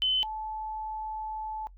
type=tone pair in turn; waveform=sine; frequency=3041 / 868 Hz; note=F#7 / A5; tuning=+47 / -24 cents; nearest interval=octave + minor seventh; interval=2171 cents; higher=first; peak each=-23 / -33 dBFS; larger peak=first; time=0.02-0.23 / 0.23-1.67 s; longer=second; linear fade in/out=0 ms; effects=noise-tail reverb RT60 0.1 s tail -20 dB re dry + added 45 Hz sine -48 dBFS peak until 1.77 s